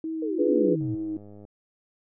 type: tone with vibrato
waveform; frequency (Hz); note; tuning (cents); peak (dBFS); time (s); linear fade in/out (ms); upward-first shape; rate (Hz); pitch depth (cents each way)
sine; 318.3; D#4; +39; -28; 0.04-1.17; 2; sine; 3.4; 19
type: exponential sweep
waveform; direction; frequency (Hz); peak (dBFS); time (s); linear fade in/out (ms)
sine; down; 480 to 108.3; -28; 0.22-0.95; 5
type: chord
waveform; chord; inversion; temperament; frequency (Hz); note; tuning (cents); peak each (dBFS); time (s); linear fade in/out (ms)
sine; D diminished seventh; none; equal; 293.7 / 349.2 / 415.3 / 493.9; D4 / F4 / Ab4 / Cb5; 0 / 0 / 0 / 0; -25; 0.38-0.76; 20
type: click train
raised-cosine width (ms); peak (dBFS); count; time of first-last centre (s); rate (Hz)
2; -34; 67; 0.81-1.451; 103
effects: none